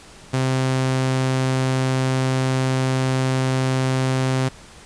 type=tone; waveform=sawtooth; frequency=130.81 Hz; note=C3; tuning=in tune; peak=-14 dBFS; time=0.33-4.49 s; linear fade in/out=10 ms; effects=pink hiss -44 dBFS RMS until 4.85 s + resampled to 22050 Hz